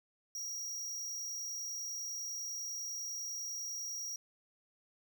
square tone, 5690 Hz, F8, 31 cents sharp, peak -39 dBFS, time 0.35-4.16 s, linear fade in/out 2 ms, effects none

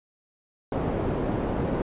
white low-pass noise, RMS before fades -27 dBFS, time 0.72-1.82 s, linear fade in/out 2 ms, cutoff 440 Hz, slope 12 dB/octave, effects resampled to 8000 Hz

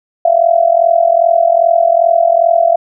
sine tone with amplitude modulation, 676 Hz, E5, 43 cents sharp, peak -3 dBFS, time 0.25-2.76 s, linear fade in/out 5 ms, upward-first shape sine, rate 42.5 Hz, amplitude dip 85%, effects none

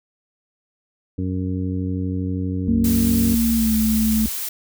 harmonic tone, 92.5 Hz, F#2, in tune, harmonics 1 / 2 / 3 / 4 / 5, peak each -24 / -27 / -26 / -39 / -36 dBFS, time 1.18-3.35 s, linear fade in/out 5 ms
sine tone with vibrato, 62.5 Hz, B1, 21 cents sharp, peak -26 dBFS, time 2.67-4.29 s, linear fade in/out 10 ms, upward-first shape sine, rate 5 Hz, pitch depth 66 cents each way
sine tone with pitch glide, 229.6 to 218.7 Hz, A#3 to A3, -26 to -10 cents, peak -16 dBFS, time 2.68-4.26 s, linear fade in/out 2 ms, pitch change -84 cents, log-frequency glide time 3.51-3.73 s
blue noise, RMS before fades -27 dBFS, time 2.84-4.49 s, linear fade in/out 5 ms
effects none

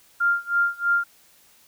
sine tone with tremolo, 1396.9 Hz, F6, in tune, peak -16 dBFS, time 0.2-1.04 s, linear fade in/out 10 ms, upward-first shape sine, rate 3.1 Hz, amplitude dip 95%, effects white hiss -56 dBFS RMS until 1.67 s

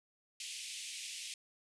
pink band-pass noise, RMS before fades -45 dBFS, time 0.4-1.34 s, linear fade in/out 2 ms, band 2300 to 9900 Hz, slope 48 dB/octave, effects none

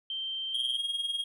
sine tone, 3136 Hz, G7, in tune, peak -32 dBFS, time 0.1-0.77 s, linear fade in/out 2 ms
triangle tone with tremolo, 3261 Hz, G#7, 32 cents flat, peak -25 dBFS, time 0.54-1.24 s, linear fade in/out 5 ms, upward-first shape triangle, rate 20 Hz, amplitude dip 75%
effects none

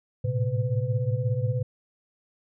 sine tone cluster, 107.3 / 113 / 129.6 / 504 Hz, A2 / A2 / C3 / B4, -43 / +47 / -16 / +35 cents, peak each -34 / -26 / -27 / -33 dBFS, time 0.24-1.63 s, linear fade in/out 10 ms, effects none

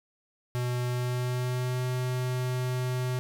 square tone with pitch glide, 123.47 to 126.43 Hz, B2 to B2, 0 to +41 cents, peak -28 dBFS, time 0.55-3.19 s, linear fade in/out 0 ms, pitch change +41 cents, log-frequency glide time 0.86-1.85 s, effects none

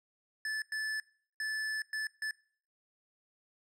square tone bursts at uneven times, 1742 Hz, A6, 18 cents flat, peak -34 dBFS, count 5, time 0.45-0.62 / 0.72-1 / 1.4-1.82 / 1.93-2.07 / 2.22-2.31 s, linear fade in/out 2 ms, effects noise-tail reverb RT60 0.5 s tail -22 dB re dry + low-pass 9000 Hz 12 dB/octave

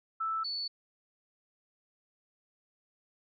sine tone pair in turn, 1318.5 / 4453 Hz, E6 / C#8, 0 / +7 cents, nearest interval octave + major sixth, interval 2107 cents, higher second, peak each -30 / -33 dBFS, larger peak first, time 0.2-0.44 / 0.44-0.68 s, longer neither, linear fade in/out 10 ms, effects none

